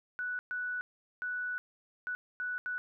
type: tone bursts at uneven times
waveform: sine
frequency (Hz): 1480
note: F#6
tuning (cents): 0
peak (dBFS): -33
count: 6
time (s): 0.19-0.39 / 0.51-0.81 / 1.22-1.58 / 2.07-2.15 / 2.4-2.58 / 2.66-2.78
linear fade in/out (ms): 0
effects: none